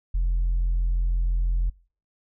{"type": "tone", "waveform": "sine", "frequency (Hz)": 43, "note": "F1", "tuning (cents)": -26, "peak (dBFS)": -18, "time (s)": [0.14, 1.7], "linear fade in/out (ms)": 10, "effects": ["noise-tail reverb RT60 0.4 s tail -24 dB re dry", "tanh soft clip ceiling -18 dBFS"]}